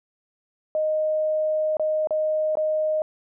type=tone with dropouts; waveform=sine; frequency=620 Hz; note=D#5; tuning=6 cents flat; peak=-20 dBFS; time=0.75-3.02 s; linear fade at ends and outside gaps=1 ms; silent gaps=1.769-1.796 / 2.072-2.107 / 2.554-2.571 s; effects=none